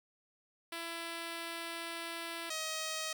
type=tone pair in turn; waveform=5% pulse; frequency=334.6 / 631.6 Hz; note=E4 / D#5; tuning=+26 / +26 cents; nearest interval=major seventh; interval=1100 cents; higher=second; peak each=-28 / -25 dBFS; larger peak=second; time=0.72-2.5 / 2.5-3.13 s; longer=first; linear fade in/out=5 ms; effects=none